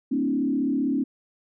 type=tone with frequency modulation; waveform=sine; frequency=271.7 Hz; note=C#4; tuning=35 cents flat; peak=-21 dBFS; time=0.11-1.04 s; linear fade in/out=10 ms; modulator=35.5 Hz; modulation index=1.2; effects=none